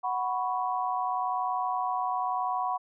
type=chord; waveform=sine; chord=F# suspended fourth; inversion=none; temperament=equal; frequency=740 / 987.8 / 1108.7 Hz; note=F#5 / B5 / C#6; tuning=0 / 0 / 0 cents; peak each=-30 / -31 / -33 dBFS; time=0.03-2.78 s; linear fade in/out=20 ms; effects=none